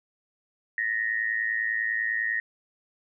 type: tone with amplitude modulation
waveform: sine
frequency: 1861 Hz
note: A#6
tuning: 3 cents flat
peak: -21 dBFS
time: 0.78-2.4 s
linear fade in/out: 2 ms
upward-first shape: sine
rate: 110 Hz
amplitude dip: 80%
effects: none